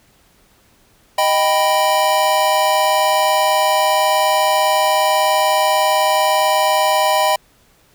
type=chord; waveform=square; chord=Eb augmented; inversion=none; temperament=equal; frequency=622.3 / 784 / 987.8 Hz; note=Eb5 / G5 / B5; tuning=0 / 0 / 0 cents; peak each=-18 dBFS; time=1.18-7.36 s; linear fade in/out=5 ms; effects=pink hiss -54 dBFS RMS until 7.94 s